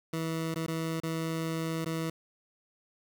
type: tone with dropouts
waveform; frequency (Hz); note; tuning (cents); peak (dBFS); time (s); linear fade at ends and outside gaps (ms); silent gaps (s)
20% pulse; 162.4; E3; -26; -26; 0.13-2.1; 5; 0.544-0.558 / 0.665-0.68 / 1.002-1.033 / 1.847-1.859
effects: 9-bit